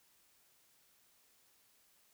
silence, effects white hiss -70 dBFS RMS until 2.13 s

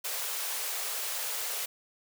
white high-pass noise, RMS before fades -34 dBFS, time 0.04-1.66 s, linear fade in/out 10 ms, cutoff 400 Hz, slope 96 dB/octave, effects none

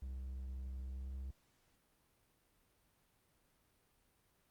triangle tone with pitch glide, 65 to 66.21 Hz, C2 to C2, -11 to +21 cents, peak -40 dBFS, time 0.02-1.31 s, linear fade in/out 5 ms, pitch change +32 cents, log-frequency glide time 0.88-1.11 s, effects pink hiss -75 dBFS RMS until 4.5 s + Opus 48 kbps

